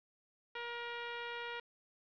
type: tone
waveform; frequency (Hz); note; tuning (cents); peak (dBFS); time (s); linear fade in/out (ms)
10% pulse; 474; A#4; +29; -32; 0.55-1.6; 5
effects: resampled to 11025 Hz + 10-bit